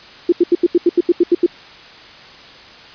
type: tone bursts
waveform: sine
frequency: 347.7 Hz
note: F4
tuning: 8 cents flat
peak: -7 dBFS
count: 11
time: 0.29-1.463 s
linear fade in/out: 5 ms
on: 33 ms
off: 81 ms
effects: white hiss -39 dBFS RMS until 2.94 s + resampled to 11025 Hz